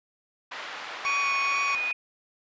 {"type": "band-pass noise", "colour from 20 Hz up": "pink", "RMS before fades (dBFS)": -38, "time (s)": [0.51, 1.92], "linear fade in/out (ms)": 10, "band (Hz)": [950, 2900], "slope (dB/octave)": 12}
{"type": "tone with vibrato", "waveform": "30% pulse", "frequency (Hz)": 1117, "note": "C#6", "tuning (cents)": 13, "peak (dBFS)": -24, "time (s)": [1.05, 1.75], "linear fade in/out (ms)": 0, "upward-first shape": "triangle", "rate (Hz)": 2.2, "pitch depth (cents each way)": 15}
{"type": "tone", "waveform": "sine", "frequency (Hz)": 2476, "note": "D#7", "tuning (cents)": -9, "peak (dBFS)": -26, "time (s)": [1.06, 1.93], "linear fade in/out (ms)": 5}
{"effects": ["resampled to 16000 Hz"]}